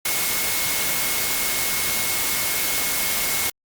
sine tone in noise, 2170 Hz, C#7, 37 cents flat, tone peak -31 dBFS, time 0.05-3.5 s, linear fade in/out 5 ms, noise white, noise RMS -23 dBFS, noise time 0.05-3.5 s, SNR -11 dB, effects Opus 48 kbps

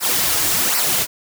white noise with flanger, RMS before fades -18 dBFS, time 0-1.07 s, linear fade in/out 50 ms, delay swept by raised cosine 0.29 to 5.19 ms, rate 1.3 Hz, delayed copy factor -0.7, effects none

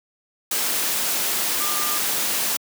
sine tone in noise, 1201 Hz, D6, 38 cents sharp, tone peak -29 dBFS, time 1.6-1.98 s, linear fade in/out 5 ms, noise white, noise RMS -23 dBFS, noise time 0.51-2.57 s, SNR -9 dB, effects high-pass 200 Hz 12 dB/octave

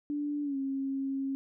sine tone with pitch glide, 292.2 to 271.1 Hz, D4 to C#4, -9 to -38 cents, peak -30 dBFS, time 0.1-1.35 s, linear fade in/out 0 ms, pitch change -129 cents, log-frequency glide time 0.43-0.57 s, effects none

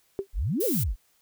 sine tone with exponential decay, 392.8 Hz, G4, 4 cents sharp, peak -21 dBFS, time 0.19-0.27 s, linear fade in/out 0 ms, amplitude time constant 16 ms
sine exponential two-way sweep, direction up then down, 33.45 to 548 to 33.45 Hz, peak -24 dBFS, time 0.33-0.96 s, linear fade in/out 50 ms, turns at 0.65 s
violet noise, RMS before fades -30 dBFS, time 0.6-0.84 s, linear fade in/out 10 ms
effects white hiss -66 dBFS RMS until 1.21 s

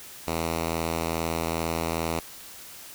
5% pulse tone, 82.41 Hz, E2, in tune, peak -15 dBFS, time 0.27-2.2 s, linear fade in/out 5 ms, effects white hiss -44 dBFS RMS until 2.94 s

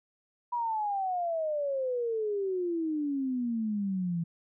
sine exponential sweep, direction down, 977 to 164.81 Hz, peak -28 dBFS, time 0.52-4.24 s, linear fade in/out 10 ms, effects none

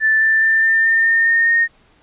sine tone with pitch steps, 1760 / 1772.2 / 1784.6 / 1797 / 1809.5 / 1822.1 / 1834.7 / 1847.5 Hz, A6 / A6 / A6 / A6 / A6 / A#6 / A#6 / A#6, 0 / +12 / +24 / +36 / +48 / -40 / -28 / -16 cents, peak -11 dBFS, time 0-1.68 s, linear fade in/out 50 ms, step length 210 ms, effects pink hiss -54 dBFS RMS until 2.02 s + resampled to 8000 Hz

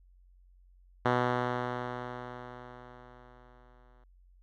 5% pulse tone with exponential decay, 123.6 Hz, B2, 2 cents sharp, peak -12 dBFS, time 1.05-4.04 s, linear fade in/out 5 ms, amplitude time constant 650 ms, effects added 45 Hz sine -57 dBFS peak until 4.42 s + low-pass 2000 Hz 12 dB/octave

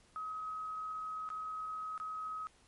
sine tone with dropouts, 1270 Hz, D#6, 35 cents sharp, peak -38 dBFS, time 0.16-2.47 s, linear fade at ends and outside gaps 0 ms, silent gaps 1.29-1.302 / 1.978-2 s, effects pink hiss -66 dBFS RMS until 2.67 s + MP3 48 kbps

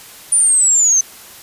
sine linear sweep, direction down, 9450 to 6140 Hz, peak -9 dBFS, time 0.32-1.01 s, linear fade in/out 5 ms, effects white hiss -38 dBFS RMS until 1.42 s + resampled to 32000 Hz

